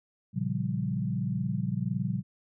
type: chord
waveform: sine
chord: G half-diminished seventh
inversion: first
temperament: equal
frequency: 116.54 / 138.59 / 174.61 / 196 Hz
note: Bb2 / Db3 / F3 / G3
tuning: 0 / 0 / 0 / 0 cents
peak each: -33 dBFS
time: 0.33-2.23 s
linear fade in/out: 50 ms
effects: none